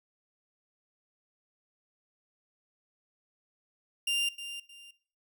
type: tone with echo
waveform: 40% pulse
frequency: 2794 Hz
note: F7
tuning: in tune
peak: -26 dBFS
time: 4.07-4.29 s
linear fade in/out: 5 ms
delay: 310 ms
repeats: 2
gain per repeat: -11 dB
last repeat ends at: 4.91 s
effects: noise-tail reverb RT60 0.5 s tail -19 dB re dry